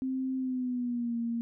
sine tone with pitch glide, 261.6 to 233.1 Hz, C4 to A#3, 0 to 0 cents, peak -29 dBFS, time 0.02-1.41 s, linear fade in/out 0 ms, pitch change -200 cents, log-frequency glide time 0.37-1.17 s, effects none

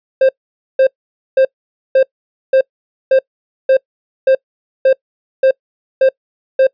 triangle tone bursts, 529 Hz, C5, 19 cents sharp, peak -4 dBFS, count 12, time 0.21-6.67 s, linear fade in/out 5 ms, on 80 ms, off 500 ms, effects noise-tail reverb RT60 0.1 s tail -26 dB re dry + resampled to 11025 Hz

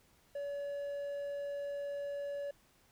triangle tone, 569 Hz, C#5, 45 cents sharp, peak -35 dBFS, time 0.35-2.51 s, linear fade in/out 5 ms, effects pink hiss -68 dBFS RMS until 2.91 s

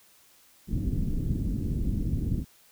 pink low-pass noise, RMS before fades -28 dBFS, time 0.67-2.45 s, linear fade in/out 50 ms, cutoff 270 Hz, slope 24 dB/octave, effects white hiss -59 dBFS RMS until 2.71 s

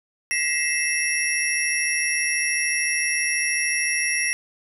sine tone cluster, 1924 / 2077 / 2636 / 5610 / 10790 Hz, B6 / C7 / E7 / F8 / E9, -46 / -13 / -1 / +7 / +39 cents, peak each -27 dBFS, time 0.31-4.33 s, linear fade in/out 0 ms, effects none

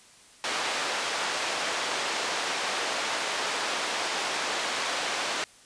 pink band-pass noise, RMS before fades -30 dBFS, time 0.44-5.44 s, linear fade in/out 0 ms, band 600 to 5900 Hz, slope 12 dB/octave, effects white hiss -54 dBFS RMS until 5.65 s + resampled to 22050 Hz

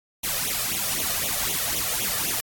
white noise with flanger, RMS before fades -26 dBFS, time 0.23-2.41 s, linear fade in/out 10 ms, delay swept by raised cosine 0.3 to 1.7 ms, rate 3.9 Hz, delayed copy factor +0.95, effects AAC 64 kbps

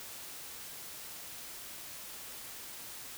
silence, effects white hiss -46 dBFS RMS until 3.17 s

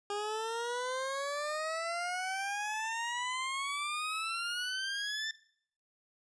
20% pulse exponential sweep, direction up, 405.8 to 1785 Hz, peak -29 dBFS, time 0.1-5.31 s, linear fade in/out 2 ms, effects noise-tail reverb RT60 0.6 s tail -19 dB re dry + resampled to 22050 Hz

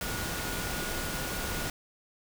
sine tone in noise, 1445 Hz, F#6, 41 cents flat, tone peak -41 dBFS, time 0.01-1.7 s, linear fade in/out 2 ms, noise pink, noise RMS -34 dBFS, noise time 0.01-1.7 s, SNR -10 dB, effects none

